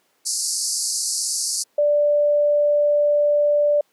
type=band-pass noise; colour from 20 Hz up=pink; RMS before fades=-24 dBFS; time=0.25-1.64 s; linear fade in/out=20 ms; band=4500 to 11000 Hz; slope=96 dB/octave
type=tone; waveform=sine; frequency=587.3 Hz; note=D5; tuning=in tune; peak=-14 dBFS; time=1.78-3.81 s; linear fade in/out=5 ms
effects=pink hiss -64 dBFS RMS until 3.92 s + high-pass 300 Hz 12 dB/octave